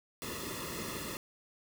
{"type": "noise with comb filter", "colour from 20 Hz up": "pink", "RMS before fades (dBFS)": -40, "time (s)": [0.22, 1.17], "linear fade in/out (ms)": 0, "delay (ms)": 1.3, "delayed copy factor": -0.9, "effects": []}